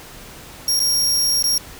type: tone with dropouts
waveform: sawtooth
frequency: 5588 Hz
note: F8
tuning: in tune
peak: -13 dBFS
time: 0.68-1.58 s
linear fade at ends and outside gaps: 2 ms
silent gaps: 0.794-0.801 / 1.426-1.44 s
effects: pink hiss -39 dBFS RMS until 1.79 s